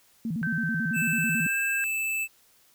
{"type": "tone with vibrato", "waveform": "sine", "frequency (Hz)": 192.6, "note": "G3", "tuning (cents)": -30, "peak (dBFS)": -27, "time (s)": [0.25, 1.47], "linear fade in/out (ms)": 2, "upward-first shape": "square", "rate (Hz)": 9.1, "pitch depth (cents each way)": 290}
{"type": "tone with pitch glide", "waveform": "sine", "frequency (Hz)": [1550, 1607.4], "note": ["G6", "G6"], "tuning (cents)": [-20, 43], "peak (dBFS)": -28, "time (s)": [0.43, 1.84], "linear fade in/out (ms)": 0, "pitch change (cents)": 63, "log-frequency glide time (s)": [1.32, 1.58]}
{"type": "tone", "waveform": "square", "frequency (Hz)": 2632, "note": "E7", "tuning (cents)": -3, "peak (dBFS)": -27, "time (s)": [0.93, 2.28], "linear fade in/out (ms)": 50}
{"effects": ["white hiss -61 dBFS RMS until 2.74 s"]}